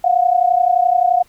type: tone pair together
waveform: sine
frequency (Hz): 701 / 732.6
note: F5 / F#5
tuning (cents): +6 / -17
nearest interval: minor second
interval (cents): 77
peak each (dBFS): -14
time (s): 0.04-1.23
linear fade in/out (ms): 5
effects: pink hiss -53 dBFS RMS until 1.28 s